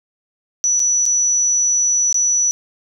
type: tone with dropouts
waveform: sine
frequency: 5920 Hz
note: F#8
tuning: in tune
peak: -13 dBFS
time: 0.64-2.51 s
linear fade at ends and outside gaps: 0 ms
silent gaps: 0.795-0.801 / 1.055-1.062 / 2.127-2.144 s
effects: none